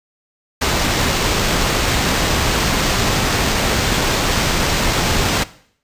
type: noise with sample-and-hold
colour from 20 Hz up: pink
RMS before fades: -17 dBFS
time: 0.61-5.44 s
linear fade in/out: 10 ms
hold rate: 11025 Hz
effects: noise-tail reverb RT60 0.6 s tail -18 dB re dry + resampled to 32000 Hz